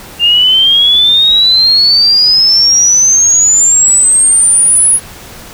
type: exponential sweep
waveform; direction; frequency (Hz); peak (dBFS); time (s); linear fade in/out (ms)
sine; up; 2787 to 10548; -4; 0.19-5; 50
effects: pink hiss -31 dBFS RMS until 5.53 s